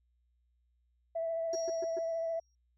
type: tone with vibrato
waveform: sine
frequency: 659.3 Hz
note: E5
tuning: in tune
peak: -31 dBFS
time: 1.15-2.4 s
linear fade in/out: 10 ms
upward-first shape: triangle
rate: 14 Hz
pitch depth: 22 cents each way
type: tone with exponential decay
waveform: sine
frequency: 5620 Hz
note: F8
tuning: 10 cents sharp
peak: -39 dBFS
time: 1.53-2.55 s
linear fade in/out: 2 ms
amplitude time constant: 220 ms
type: tone bursts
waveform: sine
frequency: 370 Hz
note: F#4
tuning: in tune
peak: -35 dBFS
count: 4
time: 1.53-1.99 s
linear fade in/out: 5 ms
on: 25 ms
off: 120 ms
effects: tanh soft clip ceiling -26 dBFS + added 60 Hz sine -70 dBFS peak until 2.77 s